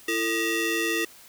25% pulse ring-modulated tone, 784 Hz, G5, in tune, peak -17 dBFS, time 0.08-1.05 s, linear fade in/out 5 ms, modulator 1120 Hz, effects white hiss -50 dBFS RMS until 1.28 s

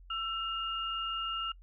sine tone pair together, 1337 / 2833 Hz, E6 / F7, +24 / +24 cents, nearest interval octave + minor second, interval 1300 cents, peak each -35 / -36 dBFS, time 0.1-1.52 s, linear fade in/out 5 ms, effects noise-tail reverb RT60 0.1 s tail -23 dB re dry + added 44 Hz sine -51 dBFS peak until 1.62 s

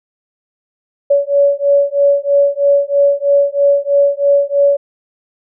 sine beating tone pair, 564 / 567.1 Hz, C#5 / C#5, +30 / +39 cents, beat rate 3.1 Hz, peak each -12 dBFS, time 1.1-4.77 s, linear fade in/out 10 ms, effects none

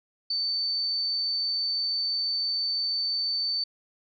sine tone, 4543 Hz, C#8, 42 cents sharp, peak -25 dBFS, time 0.3-3.64 s, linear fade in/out 5 ms, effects none

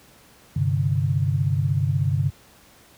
sine chord, G suspended fourth, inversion none, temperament equal with one note detuned, 98 / 130.81 / 147.26 Hz, G2 / C3 / D3, 0 / 0 / +5 cents, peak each -23 dBFS, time 0.56-2.3 s, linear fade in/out 5 ms, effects pink hiss -52 dBFS RMS until 2.97 s + high-pass 60 Hz 12 dB/octave

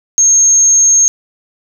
sine tone, 6460 Hz, G#8, 49 cents flat, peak -5 dBFS, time 0.18-1.08 s, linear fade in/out 0 ms, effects 7-bit

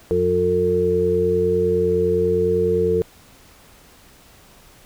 harmonic tone, 89.9 Hz, F#2, 49 cents flat, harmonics 1 / 2 / 4 / 5, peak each -27 / -26 / -23 / -17 dBFS, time 0.11-3.02 s, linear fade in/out 0 ms, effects pink hiss -49 dBFS RMS until 4.85 s

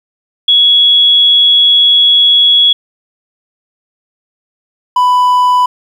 sine / triangle tone pair in turn, 3354 / 994.3 Hz, G#7 / B5, +16 / +11 cents, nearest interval octave + major sixth, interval 2105 cents, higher first, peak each -4 dBFS, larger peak neither, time 0.48-2.73 / 4.96-5.66 s, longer first, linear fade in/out 5 ms, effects 7-bit

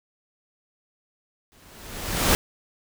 pink noise with exponential growth, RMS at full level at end -17 dBFS, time 1.52-2.35 s, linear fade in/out 0 ms, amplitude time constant 180 ms, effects none

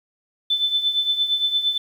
sine tone with tremolo, 3520 Hz, A7, in tune, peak -15 dBFS, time 0.5-1.78 s, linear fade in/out 5 ms, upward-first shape triangle, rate 8.7 Hz, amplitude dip 75%, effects 8-bit

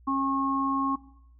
harmonic tone, 271.8 Hz, C#4, 34 cents flat, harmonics 1 / 3 / 4, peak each -27 / -37 / -27 dBFS, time 0.07-0.96 s, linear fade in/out 10 ms, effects noise-tail reverb RT60 0.7 s tail -18 dB re dry + added 60 Hz sine -52 dBFS peak until 1.39 s

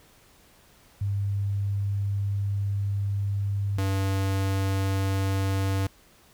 sine / square tone pair in turn, 100 / 96.82 Hz, G2 / G2, +35 / -21 cents, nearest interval minor second, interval 56 cents, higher first, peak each -24 dBFS, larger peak neither, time 1.01-3.78 / 3.78-5.87 s, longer first, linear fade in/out 5 ms, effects pink hiss -57 dBFS RMS until 6.33 s

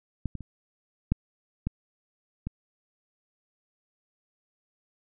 clicks, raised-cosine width 5 ms, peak -17 / -23 / -28 / -10 / -15 / -19 dBFS, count 6, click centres 0.257 / 0.353 / 0.407 / 1.12 / 1.67 / 2.47 s, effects none

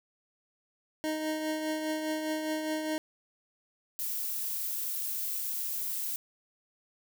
25% pulse tone with tremolo, 311.1 Hz, D#4, in tune, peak -25 dBFS, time 1.04-2.98 s, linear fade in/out 0 ms, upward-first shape triangle, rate 4.9 Hz, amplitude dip 45%
violet noise, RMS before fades -34 dBFS, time 3.99-6.16 s, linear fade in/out 0 ms
effects none

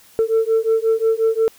sine beating tone pair, 445 / 450.6 Hz, A4 / A4, +20 / +41 cents, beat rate 5.6 Hz, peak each -16 dBFS, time 0.19-1.48 s, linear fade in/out 0 ms, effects tanh soft clip ceiling -10 dBFS + white hiss -49 dBFS RMS until 1.58 s

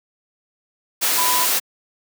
sine tone in noise, 995 Hz, B5, 13 cents sharp, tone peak -20 dBFS, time 1.17-1.46 s, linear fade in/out 20 ms, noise white, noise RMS -19 dBFS, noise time 1.01-1.6 s, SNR -4 dB, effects high-pass 300 Hz 12 dB/octave

